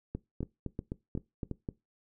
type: two click trains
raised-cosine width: 3 ms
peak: -22 / -22 dBFS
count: 4 / 7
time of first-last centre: 0.43-1.513 / 0.15-1.688 s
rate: 2.77 / 3.9 Hz
effects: noise-tail reverb RT60 0.2 s tail -20 dB re dry